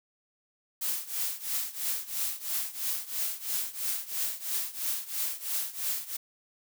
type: noise with tremolo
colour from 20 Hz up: blue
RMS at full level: -29 dBFS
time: 0.81-6.17 s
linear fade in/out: 10 ms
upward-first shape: triangle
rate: 3 Hz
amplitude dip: 90%
effects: none